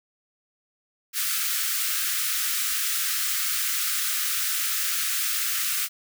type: high-pass noise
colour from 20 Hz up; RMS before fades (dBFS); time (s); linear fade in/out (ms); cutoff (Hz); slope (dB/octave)
white; -26; 1.13-5.89; 50; 1200; 96
effects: none